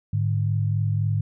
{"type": "tone pair together", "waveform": "sine", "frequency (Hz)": [105.5, 149.3], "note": ["G#2", "D3"], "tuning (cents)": [28, 29], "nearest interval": "tritone", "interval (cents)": 601, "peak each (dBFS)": [-21, -26], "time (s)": [0.13, 1.21], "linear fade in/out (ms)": 5, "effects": []}